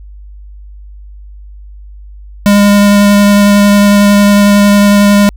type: tone with vibrato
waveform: square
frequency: 203.4 Hz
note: G#3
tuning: 36 cents flat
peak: -4 dBFS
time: 2.46-5.29 s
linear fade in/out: 0 ms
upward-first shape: sine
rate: 11 Hz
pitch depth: 9 cents each way
effects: added 50 Hz sine -28 dBFS peak until 5.36 s